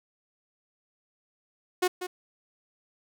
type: tone with echo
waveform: sawtooth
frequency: 363.4 Hz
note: F#4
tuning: 31 cents flat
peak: -18 dBFS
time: 1.82-1.88 s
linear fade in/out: 10 ms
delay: 190 ms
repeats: 1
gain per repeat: -10 dB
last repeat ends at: 2.07 s
effects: none